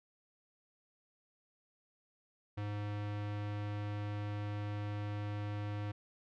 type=tone with low-pass filter; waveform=square; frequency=103.6 Hz; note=G#2; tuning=4 cents flat; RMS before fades=-39 dBFS; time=2.57-5.92 s; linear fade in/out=10 ms; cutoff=2900 Hz; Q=0.86; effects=none